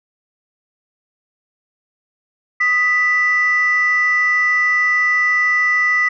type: tone pair together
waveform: sine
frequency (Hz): 1244.5 / 1975.5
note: D#6 / B6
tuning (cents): 0 / 0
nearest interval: minor sixth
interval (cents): 800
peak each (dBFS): -20 / -12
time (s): 2.6-6.09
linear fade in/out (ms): 10
effects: tanh soft clip ceiling -8 dBFS